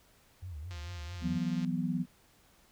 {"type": "tone with vibrato", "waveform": "sine", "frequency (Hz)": 82.41, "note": "E2", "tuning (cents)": 0, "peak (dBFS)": -39, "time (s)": [0.42, 1.38], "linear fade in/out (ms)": 10, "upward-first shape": "sine", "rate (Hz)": 4.5, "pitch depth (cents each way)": 220}
{"type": "click train", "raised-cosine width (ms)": 0.2, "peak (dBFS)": -32, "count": 165, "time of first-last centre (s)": [0.71, 1.647], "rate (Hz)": 175}
{"type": "chord", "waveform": "sine", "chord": "E suspended second", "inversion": "none", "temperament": "equal with one note detuned", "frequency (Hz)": [166.25, 185, 246.9], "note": ["E3", "F#3", "B3"], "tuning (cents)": [15, 0, 0], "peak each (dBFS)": -34, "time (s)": [1.21, 2.06], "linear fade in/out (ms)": 50}
{"effects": ["pink hiss -64 dBFS RMS until 2.71 s"]}